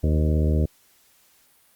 harmonic tone with a mistuned harmonic, 77.1 Hz, D#2, 15 cents flat, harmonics 1 / 2 / 3 / 4 / 5 / 6 / 7 / 8, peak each -19 / -25 / -29 / -31 / -33 / -35 / -36 / -37 dBFS, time 0.03-0.66 s, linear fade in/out 10 ms, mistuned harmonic 7, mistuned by -32 cents, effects white hiss -59 dBFS RMS until 1.75 s + Opus 48 kbps

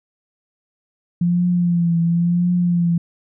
sine tone with vibrato, 172.6 Hz, F3, 20 cents flat, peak -14 dBFS, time 1.21-2.98 s, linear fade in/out 5 ms, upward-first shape triangle, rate 0.95 Hz, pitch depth 55 cents each way, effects none

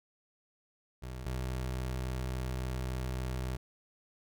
25% pulse tone pair in turn, 63.3 / 63.55 Hz, B1 / C2, +43 / -50 cents, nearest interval unison, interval 7 cents, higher second, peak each -36 / -30 dBFS, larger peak second, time 1.02-1.25 / 1.25-3.57 s, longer second, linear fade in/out 10 ms, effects none

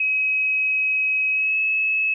sine tone with pitch glide, 2546 to 2585 Hz, D#7 to E7, +39 to -34 cents, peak -18 dBFS, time 0-2.14 s, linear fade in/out 5 ms, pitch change +27 cents, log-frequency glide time 1.3-1.58 s, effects none

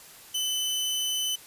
sawtooth tone, 3024 Hz, F#7, 37 cents sharp, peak -23 dBFS, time 0.34-1.36 s, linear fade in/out 10 ms, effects white hiss -49 dBFS RMS until 1.46 s + resampled to 32000 Hz

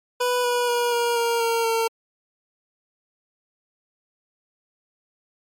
25% pulse tone with pitch steps, 493.9 / 487.1 / 480.4 / 473.8 / 467.3 / 460.8 / 454.5 Hz, B4 / B4 / B4 / A#4 / A#4 / A#4 / A#4, 0 / -24 / -48 / +28 / +4 / -20 / -44 cents, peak -16 dBFS, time 0.2-1.88 s, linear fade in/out 10 ms, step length 240 ms, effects MP3 64 kbps

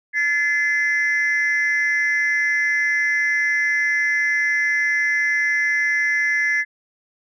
sine tone pair together, 1725 / 2051 Hz, A6 / C7, -35 / -35 cents, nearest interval minor third, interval 300 cents, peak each -18 dBFS, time 0.13-6.65 s, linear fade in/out 50 ms, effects tanh soft clip ceiling -13 dBFS

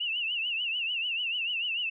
sine tone with vibrato, 2794 Hz, F7, in tune, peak -28 dBFS, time 0-1.9 s, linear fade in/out 10 ms, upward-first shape triangle, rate 6.8 Hz, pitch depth 140 cents each way, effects none

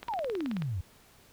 click train, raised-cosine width 0.3 ms, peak -23 dBFS, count 12, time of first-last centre 0.03-0.621 s, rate 18.6 Hz
sine exponential sweep, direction down, 987 to 82.5 Hz, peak -30 dBFS, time 0.08-0.81 s, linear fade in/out 5 ms
effects pink hiss -59 dBFS RMS until 1.32 s

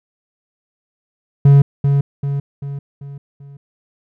triangle tone with echo, 140.4 Hz, C#3, 22 cents sharp, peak -3 dBFS, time 1.45-1.62 s, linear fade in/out 5 ms, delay 390 ms, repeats 5, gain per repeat -6 dB, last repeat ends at 3.57 s, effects none

